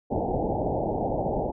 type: low-pass noise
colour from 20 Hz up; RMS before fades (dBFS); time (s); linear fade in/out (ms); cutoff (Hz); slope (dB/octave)
white; -27; 0.1-1.52; 20; 850; 96
effects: none